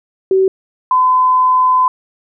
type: tone pair in turn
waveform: sine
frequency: 380.9 / 1016.9 Hz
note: G4 / C6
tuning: -50 / -50 cents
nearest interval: octave + perfect fourth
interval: 1700 cents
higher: second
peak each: -8 dBFS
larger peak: neither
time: 0.31-0.48 / 0.91-1.88 s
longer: second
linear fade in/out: 2 ms
effects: none